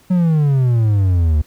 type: exponential sweep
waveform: triangle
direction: down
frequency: 186.1 to 73.4 Hz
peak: -9 dBFS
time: 0.1-1.42 s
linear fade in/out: 10 ms
effects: pink hiss -51 dBFS RMS until 1.46 s